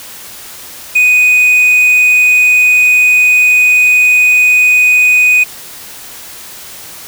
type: tone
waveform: triangle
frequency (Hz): 2489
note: D#7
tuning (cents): 0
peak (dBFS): -3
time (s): 0.95-5.44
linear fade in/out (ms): 10
effects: white hiss -30 dBFS RMS until 7.07 s